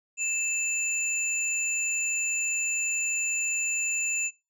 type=tone pair together; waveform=sine; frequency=2637 / 7066 Hz; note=E7 / A8; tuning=0 / +6 cents; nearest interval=octave + perfect fourth; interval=1706 cents; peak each=-28 dBFS; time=0.17-4.31 s; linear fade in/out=50 ms; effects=noise-tail reverb RT60 0.3 s tail -25 dB re dry + tanh soft clip ceiling -18 dBFS